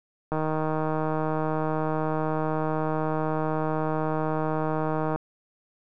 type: click train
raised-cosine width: 1 ms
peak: -14 dBFS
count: 756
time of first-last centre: 0.32-5.16 s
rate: 156 Hz
effects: none